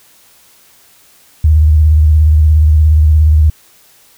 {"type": "tone with vibrato", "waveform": "sine", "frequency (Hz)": 77, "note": "D#2", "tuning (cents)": -17, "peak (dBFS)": -4, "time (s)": [1.44, 3.5], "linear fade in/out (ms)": 5, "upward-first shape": "square", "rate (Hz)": 17, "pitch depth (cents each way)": 54, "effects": ["white hiss -46 dBFS RMS until 4.17 s"]}